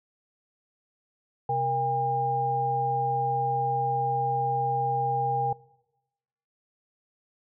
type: tone cluster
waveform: sine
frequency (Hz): 130.3 / 468.7 / 805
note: C3 / A#4 / G5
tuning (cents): -7 / +9 / +46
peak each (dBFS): -32 / -32 / -25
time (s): 1.49-5.53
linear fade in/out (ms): 5
effects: noise-tail reverb RT60 1.0 s tail -22 dB re dry